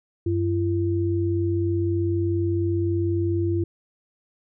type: tone pair together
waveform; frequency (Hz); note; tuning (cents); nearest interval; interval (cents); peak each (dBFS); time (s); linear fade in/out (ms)
sine; 95.4 / 339.5; G2 / F4; -47 / -49; octave + minor seventh; 2198; -23; 0.26-3.64; 5
effects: none